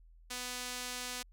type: tone with band-pass filter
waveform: sawtooth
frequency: 248.6 Hz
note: B3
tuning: 12 cents sharp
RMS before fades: -41 dBFS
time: 0.3-1.23 s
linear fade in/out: 10 ms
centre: 6800 Hz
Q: 0.6
effects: added 41 Hz sine -56 dBFS peak until 1.32 s